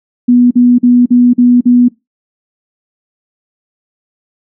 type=tone bursts; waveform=sine; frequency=244.6 Hz; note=B3; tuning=16 cents flat; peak=-3 dBFS; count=6; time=0.28-1.885 s; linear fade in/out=10 ms; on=230 ms; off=45 ms; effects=noise-tail reverb RT60 0.2 s tail -21 dB re dry